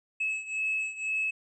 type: beating tone pair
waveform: triangle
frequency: 2588 / 2590 Hz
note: E7 / E7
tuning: -32 / -31 cents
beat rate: 2 Hz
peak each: -28 / -31 dBFS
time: 0.2-1.31 s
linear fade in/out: 10 ms
effects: tanh soft clip ceiling -22 dBFS + resampled to 22050 Hz